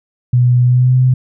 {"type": "tone with pitch glide", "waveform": "sine", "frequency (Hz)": [123.5, 127.93], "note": ["B2", "C3"], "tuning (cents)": [0, -39], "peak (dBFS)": -7, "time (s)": [0.33, 1.14], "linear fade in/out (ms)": 5, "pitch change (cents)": 61, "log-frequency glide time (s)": [0.64, 0.96], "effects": []}